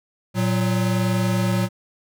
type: tone pair together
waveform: square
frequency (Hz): 115.15 / 185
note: A#2 / F#3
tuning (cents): -21 / 0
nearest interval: minor sixth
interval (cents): 821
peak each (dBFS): -22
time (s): 0.34-1.69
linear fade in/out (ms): 50
effects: none